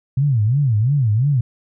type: tone with vibrato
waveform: sine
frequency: 123.47 Hz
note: B2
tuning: in tune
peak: -13 dBFS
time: 0.17-1.41 s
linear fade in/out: 5 ms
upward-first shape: sine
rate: 2.9 Hz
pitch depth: 300 cents each way
effects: none